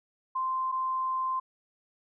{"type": "tone pair in turn", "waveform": "sine", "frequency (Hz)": [1042, 1042], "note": ["C6", "C6"], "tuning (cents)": [-7, -7], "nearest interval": "unison", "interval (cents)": 0, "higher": "neither", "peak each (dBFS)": -27, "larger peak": "neither", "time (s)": [[0.35, 0.72], [0.72, 1.4]], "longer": "second", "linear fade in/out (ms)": 10, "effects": []}